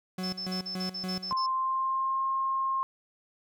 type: tone with tremolo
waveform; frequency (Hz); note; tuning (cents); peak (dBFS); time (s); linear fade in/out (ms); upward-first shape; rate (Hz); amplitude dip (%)
40% pulse; 185; F#3; 0; -31; 0.18-1.33; 5; square; 3.5; 75
type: tone bursts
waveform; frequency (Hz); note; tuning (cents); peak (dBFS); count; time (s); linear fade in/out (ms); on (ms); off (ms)
sine; 5274; E8; 0; -33; 9; 0.23-1.466; 10; 100; 42
type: tone with pitch glide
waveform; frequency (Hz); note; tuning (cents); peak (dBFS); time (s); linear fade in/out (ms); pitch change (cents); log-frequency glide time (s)
sine; 1048 to 1067.6; C6 to C6; +2 to +35; -26; 1.31-2.83; 0; +33; 1.52-2.24
effects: none